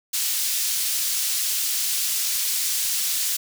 pink high-pass noise, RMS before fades -24 dBFS, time 0.13-3.37 s, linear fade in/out 10 ms, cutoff 4600 Hz, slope 12 dB/octave, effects none

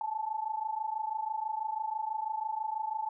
sine tone pair together, 856 / 882.1 Hz, A5 / A5, -48 / +4 cents, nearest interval minor second, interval 52 cents, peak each -35 / -34 dBFS, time 0.01-3.09 s, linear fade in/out 2 ms, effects none

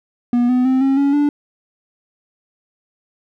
triangle tone with pitch steps, 241.8 / 250.9 / 260.4 / 270.2 / 280.3 / 290.9 Hz, B3 / B3 / C4 / C#4 / C#4 / D4, -36 / +28 / -8 / -44 / +19 / -16 cents, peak -10 dBFS, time 0.33-1.29 s, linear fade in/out 2 ms, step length 160 ms, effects none

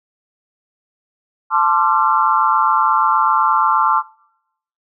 sine chord, D minor seventh, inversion second, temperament equal with one note detuned, 880 / 1046.5 / 1174.7 / 1363.4 Hz, A5 / C6 / D6 / F6, 0 / 0 / 0 / -42 cents, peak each -17 dBFS, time 1.5-4.03 s, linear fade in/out 50 ms, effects noise-tail reverb RT60 0.8 s tail -24 dB re dry

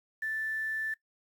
sine tone with quantisation, 1760 Hz, A6, in tune, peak -31 dBFS, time 0.22-0.94 s, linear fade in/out 5 ms, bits 9, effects noise-tail reverb RT60 0.1 s tail -18 dB re dry

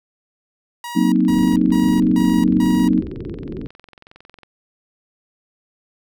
sawtooth tone bursts, 956 Hz, A#5, 43 cents sharp, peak -24 dBFS, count 5, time 0.84-2.88 s, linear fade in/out 2 ms, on 280 ms, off 160 ms
sine chord, C half-diminished seventh, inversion second, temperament equal, 185 / 233.1 / 261.6 / 311.1 Hz, Gb3 / Bb3 / C4 / Eb4, 0 / 0 / 0 / 0 cents, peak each -18 dBFS, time 0.95-3.02 s, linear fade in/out 20 ms
click train, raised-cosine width 0.3 ms, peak -27 dBFS, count 73, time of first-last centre 1.16-4.433 s, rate 22 Hz
white low-pass noise, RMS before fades -29 dBFS, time 1.29-3.67 s, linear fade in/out 0 ms, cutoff 410 Hz, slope 48 dB/octave
effects none

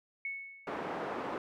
sine tone with exponential decay, 2208 Hz, C#7, 7 cents flat, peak -33 dBFS, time 0.25-0.99 s, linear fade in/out 2 ms, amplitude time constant 160 ms
pink band-pass noise, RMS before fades -38 dBFS, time 0.67-1.38 s, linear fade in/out 2 ms, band 350 to 1200 Hz, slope 12 dB/octave
effects none

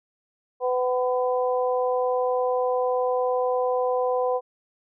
harmonic tone, 251.3 Hz, B3, 30 cents sharp, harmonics 2 / 3 / 4, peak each -22 / -28 / -30 dBFS, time 0.6-4.41 s, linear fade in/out 50 ms, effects none

